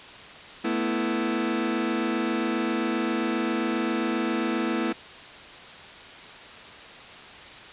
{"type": "chord", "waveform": "sawtooth", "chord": "A suspended second", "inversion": "none", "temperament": "just", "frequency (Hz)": [220, 247.5, 330], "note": ["A3", "B3", "E4"], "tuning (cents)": [0, 4, 2], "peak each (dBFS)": [-25, -25, -23], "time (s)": [0.64, 4.93], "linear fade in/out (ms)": 10, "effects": ["white hiss -43 dBFS RMS until 7.72 s", "resampled to 8000 Hz"]}